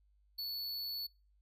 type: tone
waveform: square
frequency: 4435 Hz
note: C#8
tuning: in tune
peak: -38 dBFS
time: 0.38-1.07 s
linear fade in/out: 10 ms
effects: noise-tail reverb RT60 0.3 s tail -25 dB re dry + added 50 Hz sine -67 dBFS peak until 1.41 s